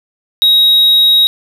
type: tone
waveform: triangle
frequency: 3800 Hz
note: A#7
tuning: 33 cents sharp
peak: -4 dBFS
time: 0.42-1.27 s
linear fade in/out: 0 ms
effects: none